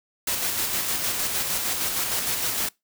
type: noise with tremolo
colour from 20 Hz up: white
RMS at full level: -25 dBFS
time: 0.27-2.69 s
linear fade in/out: 5 ms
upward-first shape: square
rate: 6.5 Hz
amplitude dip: 30%
effects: noise-tail reverb RT60 0.2 s tail -24 dB re dry